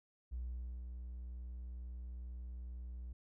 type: tone with ADSR envelope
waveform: triangle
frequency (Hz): 61.1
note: B1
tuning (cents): -18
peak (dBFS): -35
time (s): 0.31-3.13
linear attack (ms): 26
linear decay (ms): 490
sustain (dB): -6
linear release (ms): 5
effects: tanh soft clip ceiling -36 dBFS